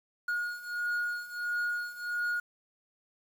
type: beating tone pair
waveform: triangle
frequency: 1438 / 1439.5 Hz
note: F#6 / F#6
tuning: -50 / -48 cents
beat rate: 1.5 Hz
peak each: -34 / -31 dBFS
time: 0.28-2.4 s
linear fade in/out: 5 ms
effects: 9-bit

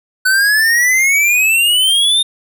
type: exponential sweep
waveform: square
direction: up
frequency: 1498 to 3661 Hz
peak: -10 dBFS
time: 0.25-2.23 s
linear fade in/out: 10 ms
effects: none

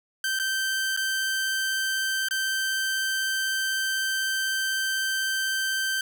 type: tone with dropouts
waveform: sawtooth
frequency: 1556 Hz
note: G6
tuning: 13 cents flat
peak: -21 dBFS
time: 0.24-6.01 s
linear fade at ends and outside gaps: 2 ms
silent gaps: 0.39-0.397 / 0.965-0.973 / 2.286-2.309 s
effects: none

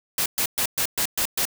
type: noise bursts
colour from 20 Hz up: white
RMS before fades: -23 dBFS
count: 7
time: 0.18-1.453 s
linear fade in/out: 2 ms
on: 79 ms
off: 120 ms
effects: none

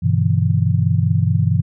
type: chord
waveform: sine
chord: E minor seventh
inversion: first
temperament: just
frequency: 98.89 / 123.61 / 148.33 / 164.81 Hz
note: G2 / B2 / D3 / E3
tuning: +16 / +2 / +18 / 0 cents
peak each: -17 / -18 / -22 / -19 dBFS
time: 0.02-1.62 s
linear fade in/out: 20 ms
effects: none

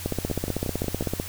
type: two click trains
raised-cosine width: 2 ms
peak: -16 / -12 dBFS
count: 5 / 19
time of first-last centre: 0.3-1.025 / 0.06-1.199 s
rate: 5.52 / 15.8 Hz
effects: added 88 Hz sine -38 dBFS peak until 1.28 s + white hiss -38 dBFS RMS until 1.28 s

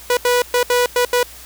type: tone bursts at uneven times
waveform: sawtooth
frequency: 490 Hz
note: B4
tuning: 14 cents flat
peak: -9 dBFS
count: 6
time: 0.1-0.17 / 0.25-0.42 / 0.54-0.63 / 0.7-0.86 / 0.96-1.05 / 1.13-1.23 s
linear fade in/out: 2 ms
effects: added 60 Hz sine -44 dBFS peak until 1.45 s + white hiss -39 dBFS RMS until 1.45 s

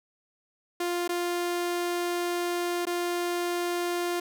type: tone with dropouts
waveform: sawtooth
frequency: 350 Hz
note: F4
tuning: 4 cents sharp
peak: -23 dBFS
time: 0.8-4.2 s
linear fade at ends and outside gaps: 5 ms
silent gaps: 1.078-1.091 / 2.854-2.868 s
effects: none

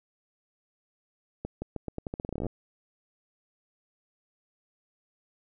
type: accelerating click train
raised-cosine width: 2 ms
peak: -20 dBFS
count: 19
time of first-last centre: 1.45-2.466 s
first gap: 170 ms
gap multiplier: 0.84
effects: none

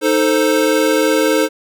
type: chord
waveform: square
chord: A diminished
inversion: second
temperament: equal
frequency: 311.1 / 440 / 523.3 Hz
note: Eb4 / A4 / C5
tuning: 0 / 0 / 0 cents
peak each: -17 dBFS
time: 0.01-1.49 s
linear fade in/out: 50 ms
effects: none

